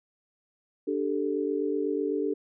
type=chord; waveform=sine; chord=D suspended fourth; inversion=none; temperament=equal; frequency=293.7 / 392 / 440 Hz; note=D4 / G4 / A4; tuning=0 / 0 / 0 cents; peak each=-30 dBFS; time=0.87-2.34 s; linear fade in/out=10 ms; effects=none